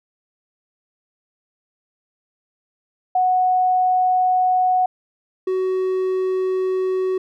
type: tone pair in turn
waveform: sine / triangle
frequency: 737 / 374.1 Hz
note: F#5 / F#4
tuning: -7 / +19 cents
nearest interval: octave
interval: 1174 cents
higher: first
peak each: -14 / -16 dBFS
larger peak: first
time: 3.15-4.86 / 5.47-7.18 s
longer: neither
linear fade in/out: 5 ms
effects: none